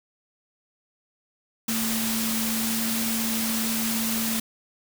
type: tone in noise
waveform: sine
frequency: 224.9 Hz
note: A3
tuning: 38 cents sharp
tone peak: -27 dBFS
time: 1.68-4.4 s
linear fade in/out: 5 ms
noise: white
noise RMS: -28 dBFS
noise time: 1.68-4.4 s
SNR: -2 dB
effects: none